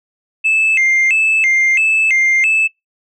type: tone with vibrato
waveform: sine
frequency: 2349 Hz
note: D7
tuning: in tune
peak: -8 dBFS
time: 0.44-2.68 s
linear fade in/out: 20 ms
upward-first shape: square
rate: 1.5 Hz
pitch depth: 190 cents each way
effects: noise-tail reverb RT60 0.2 s tail -24 dB re dry + tanh soft clip ceiling -8 dBFS